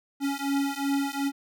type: beating tone pair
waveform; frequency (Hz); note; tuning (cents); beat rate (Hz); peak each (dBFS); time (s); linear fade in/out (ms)
square; 277.2 / 279.9; C#4 / C#4; 0 / +17; 2.7; -29; 0.2-1.32; 50
effects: none